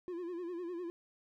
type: tone with vibrato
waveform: triangle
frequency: 349.2 Hz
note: F4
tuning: in tune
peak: -36 dBFS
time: 0.08-0.9 s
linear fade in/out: 0 ms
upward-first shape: sine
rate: 9.9 Hz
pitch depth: 82 cents each way
effects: none